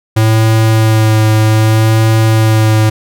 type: tone with vibrato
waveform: square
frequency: 110 Hz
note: A2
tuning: in tune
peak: -7 dBFS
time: 0.16-2.9 s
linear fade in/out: 10 ms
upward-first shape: sine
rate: 0.64 Hz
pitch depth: 18 cents each way
effects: none